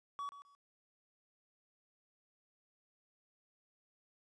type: tone with echo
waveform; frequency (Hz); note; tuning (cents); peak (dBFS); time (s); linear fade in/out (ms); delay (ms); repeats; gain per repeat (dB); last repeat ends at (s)
triangle; 1133; C#6; +37; -37; 0.19-0.29; 0; 130; 2; -12; 0.55
effects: resampled to 22050 Hz + 13-bit